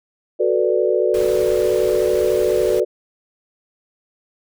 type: chord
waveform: sine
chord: B minor seventh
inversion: second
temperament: equal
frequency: 370 / 440 / 493.9 / 587.3 Hz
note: F#4 / A4 / B4 / D5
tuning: 0 / 0 / 0 / 0 cents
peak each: -19 / -20 / -20 / -21 dBFS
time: 0.39-2.85 s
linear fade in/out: 20 ms
type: noise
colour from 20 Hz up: pink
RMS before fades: -33 dBFS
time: 1.14-2.8 s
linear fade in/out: 2 ms
effects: none